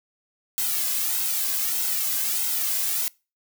blue noise with flanger, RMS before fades -25 dBFS, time 0.58-3.08 s, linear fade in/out 0 ms, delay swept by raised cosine 1.7 to 2.21 ms, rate 1.6 Hz, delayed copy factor -0.7, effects noise-tail reverb RT60 0.3 s tail -24 dB re dry

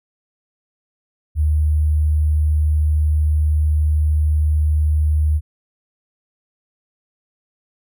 sine tone with sample-and-hold, 76.1 Hz, D#2, 38 cents flat, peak -13 dBFS, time 1.35-5.41 s, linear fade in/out 50 ms, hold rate 11025 Hz, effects none

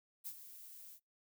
violet noise with ADSR envelope, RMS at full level -43 dBFS, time 0.24-1 s, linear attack 28 ms, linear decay 65 ms, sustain -11 dB, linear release 69 ms, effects noise-tail reverb RT60 0.2 s tail -25 dB re dry

